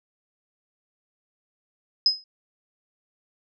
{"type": "tone with exponential decay", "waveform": "sine", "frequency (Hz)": 5070, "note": "D#8", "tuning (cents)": 32, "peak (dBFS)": -12, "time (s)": [2.06, 2.24], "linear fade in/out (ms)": 2, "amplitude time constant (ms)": 37, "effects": []}